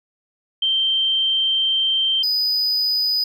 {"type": "tone pair in turn", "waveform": ["sine", "triangle"], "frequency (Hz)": [3136, 4978], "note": ["G7", "D#8"], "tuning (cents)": [0, 0], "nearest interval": "minor sixth", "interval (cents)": 800, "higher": "second", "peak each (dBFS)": -16, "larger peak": "neither", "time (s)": [[0.62, 2.23], [2.23, 3.24]], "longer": "first", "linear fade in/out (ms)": 5, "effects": []}